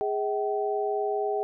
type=tone cluster; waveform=sine; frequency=414.1 / 642 / 766 Hz; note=G#4 / E5 / G5; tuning=-5 / -46 / -40 cents; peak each=-27 / -33 / -30 dBFS; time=0.01-1.43 s; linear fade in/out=0 ms; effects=none